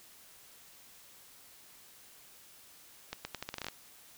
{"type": "accelerating click train", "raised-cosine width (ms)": 0.2, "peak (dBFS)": -20, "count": 11, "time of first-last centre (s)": [3.13, 3.685], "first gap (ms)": 120, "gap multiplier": 0.81, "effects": ["white hiss -57 dBFS RMS until 4.17 s"]}